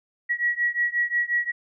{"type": "beating tone pair", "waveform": "sine", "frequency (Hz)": [1917, 1922.6], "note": ["A#6", "B6"], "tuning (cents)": [48, -47], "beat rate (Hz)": 5.6, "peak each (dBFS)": [-24, -25], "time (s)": [0.29, 1.52], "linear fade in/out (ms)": 20, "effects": []}